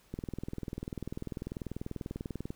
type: click train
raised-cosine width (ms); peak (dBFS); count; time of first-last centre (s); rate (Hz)
3; -24; 49; 0.14-2.505; 20.3
effects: pink hiss -64 dBFS RMS until 2.55 s